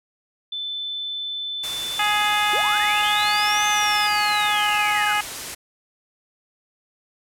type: tone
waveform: sine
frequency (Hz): 3520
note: A7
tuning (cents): 0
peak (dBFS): -26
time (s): 0.52-4.07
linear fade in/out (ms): 5
type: noise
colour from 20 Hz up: white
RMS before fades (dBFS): -31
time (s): 1.63-5.55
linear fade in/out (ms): 10
type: harmonic tone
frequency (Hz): 417.8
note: G#4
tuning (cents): +10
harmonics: 2 / 3 / 4 / 5 / 6 / 7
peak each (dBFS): -23 / -25 / -26 / -27 / -28 / -28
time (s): 1.99-5.21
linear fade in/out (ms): 5
type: linear two-way sweep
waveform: sine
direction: up then down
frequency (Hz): 329.6 to 6272 to 1429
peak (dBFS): -27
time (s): 2.53-5.13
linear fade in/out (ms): 5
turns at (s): 3.66
effects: low-pass 11000 Hz 12 dB/octave